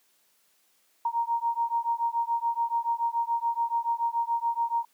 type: beating tone pair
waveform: sine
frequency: 929 / 936 Hz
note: A#5 / A#5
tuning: -6 / +7 cents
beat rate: 7 Hz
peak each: -28 dBFS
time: 1.05-4.85 s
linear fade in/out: 5 ms
effects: white hiss -67 dBFS RMS until 4.93 s + high-pass 200 Hz 12 dB/octave